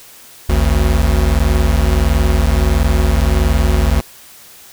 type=tone pair together; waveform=square; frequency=52.39 / 73.9 Hz; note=G#1 / D2; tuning=+16 / +11 cents; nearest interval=tritone; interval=595 cents; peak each=-14 dBFS; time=0.49-4.01 s; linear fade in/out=5 ms; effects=white hiss -40 dBFS RMS until 4.72 s